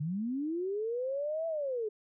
sine linear two-way sweep, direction up then down, 140 to 666 to 412.9 Hz, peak -31 dBFS, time 0-1.89 s, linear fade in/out 10 ms, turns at 1.47 s, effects none

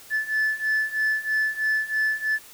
sine beating tone pair, 1739 / 1742.1 Hz, A6 / A6, -21 / -18 cents, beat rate 3.1 Hz, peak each -24 / -22 dBFS, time 0.1-2.39 s, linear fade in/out 50 ms, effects tanh soft clip ceiling -18 dBFS + white hiss -47 dBFS RMS until 2.53 s

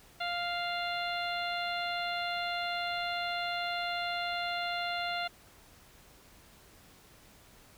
harmonic tone with a mistuned harmonic, 698.5 Hz, F5, in tune, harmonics 1 / 2 / 3 / 4 / 5 / 6, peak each -35 / -38 / -40 / -41 / -42 / -43 dBFS, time 0.2-5.28 s, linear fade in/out 10 ms, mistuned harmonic 6, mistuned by -19 cents, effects pink hiss -58 dBFS RMS until 7.77 s

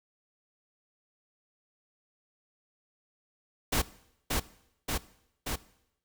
pink noise with echo, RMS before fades -27 dBFS, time 3.72-3.82 s, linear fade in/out 10 ms, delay 580 ms, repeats 3, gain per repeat -2 dB, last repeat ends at 5.56 s, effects noise-tail reverb RT60 0.8 s tail -19 dB re dry

